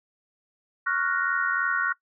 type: chord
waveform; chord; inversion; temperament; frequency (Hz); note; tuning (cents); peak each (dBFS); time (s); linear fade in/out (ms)
sine; Gb major seventh; second; equal; 1108.7 / 1396.9 / 1480 / 1864.7; Db6 / F6 / Gb6 / Bb6; 0 / 0 / 0 / 0; -30 / -28 / -26 / -31; 0.86-1.93; 10
effects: noise-tail reverb RT60 0.1 s tail -20 dB re dry